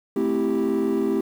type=chord; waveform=triangle; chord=A minor seventh; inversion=none; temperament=equal; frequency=220 / 261.6 / 329.6 / 392 Hz; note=A3 / C4 / E4 / G4; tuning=0 / 0 / 0 / 0 cents; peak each=-24 / -23 / -23 / -21 dBFS; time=0.16-1.21 s; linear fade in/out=5 ms; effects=tanh soft clip ceiling -13 dBFS + 8-bit